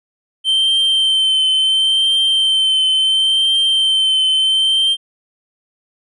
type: tone with vibrato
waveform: triangle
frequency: 3109 Hz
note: G7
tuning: 15 cents flat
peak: -10 dBFS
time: 0.44-4.97 s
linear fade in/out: 50 ms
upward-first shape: triangle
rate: 0.72 Hz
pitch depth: 26 cents each way
effects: resampled to 24000 Hz